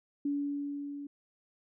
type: tone with level ramp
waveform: sine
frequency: 285.6 Hz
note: D4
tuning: 48 cents flat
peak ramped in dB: -28 to -39 dBFS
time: 0.25-1.07 s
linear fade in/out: 5 ms
effects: none